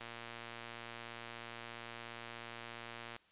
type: click train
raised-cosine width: 0.3 ms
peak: -30 dBFS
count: 370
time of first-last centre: 0.01-3.164 s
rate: 117 Hz
effects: white hiss -68 dBFS RMS until 3.31 s + resampled to 8000 Hz